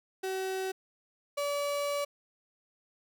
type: tone pair in turn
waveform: 35% pulse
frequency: 379.3 / 574.1 Hz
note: F#4 / D5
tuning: +43 / -39 cents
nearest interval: perfect fifth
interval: 718 cents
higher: second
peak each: -30 / -28 dBFS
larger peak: second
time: 0.23-0.72 / 1.37-2.05 s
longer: second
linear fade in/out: 10 ms
effects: none